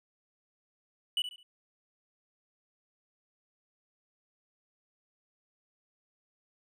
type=tone with echo; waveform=triangle; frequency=2960 Hz; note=F#7; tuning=in tune; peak=-25 dBFS; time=1.17-1.22 s; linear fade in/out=2 ms; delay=70 ms; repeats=3; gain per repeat=-10 dB; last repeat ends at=1.43 s; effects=none